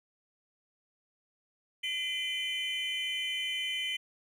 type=tone cluster; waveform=triangle; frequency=2043 / 2385 / 3048 Hz; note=C7 / D7 / G7; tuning=-42 / +26 / -49 cents; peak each=-36 / -37 / -32 dBFS; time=1.83-3.97 s; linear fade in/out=10 ms; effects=none